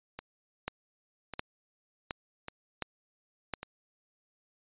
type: two click trains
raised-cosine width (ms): 0.3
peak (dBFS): -17 / -23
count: 5 / 4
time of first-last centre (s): 0.68-3.537 / 0.19-3.63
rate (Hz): 1.4 / 0.872
effects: resampled to 8000 Hz